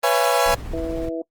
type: chord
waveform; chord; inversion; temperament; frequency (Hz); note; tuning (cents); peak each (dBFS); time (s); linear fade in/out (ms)
30% pulse; C# minor seventh; third; equal with one note detuned; 493.9 / 554.4 / 675.1 / 830.6; B4 / C#5 / E5 / G#5; 0 / 0 / +41 / 0; -19; 0.03-0.55; 10
type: noise with tremolo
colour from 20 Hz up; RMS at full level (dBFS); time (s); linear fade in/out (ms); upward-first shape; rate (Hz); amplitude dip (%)
brown; -29; 0.46-1.09; 5; square; 16; 25
type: harmonic tone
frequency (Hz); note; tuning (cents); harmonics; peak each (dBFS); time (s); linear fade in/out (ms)
164; E3; -9; 2 / 3 / 4; -27 / -29 / -30; 0.73-1.22; 5
effects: noise-tail reverb RT60 0.1 s tail -24 dB re dry + Opus 32 kbps